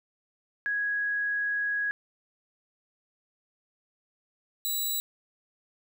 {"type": "tone pair in turn", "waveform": ["sine", "10% pulse"], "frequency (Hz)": [1661.2, 3928], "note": ["G#6", "B7"], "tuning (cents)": [0, -10], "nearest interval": "octave + minor third", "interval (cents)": 1490, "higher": "second", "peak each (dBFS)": [-26, -20], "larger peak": "second", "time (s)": [[0.66, 1.91], [4.65, 5]], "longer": "first", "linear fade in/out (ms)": 0, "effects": []}